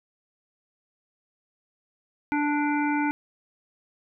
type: harmonic tone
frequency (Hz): 293.7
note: D4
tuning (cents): 0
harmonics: 1 / 3 / 5 / 7 / 8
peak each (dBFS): -24 / -28 / -32 / -36 / -36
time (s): 2.32-3.11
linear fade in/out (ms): 0
effects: none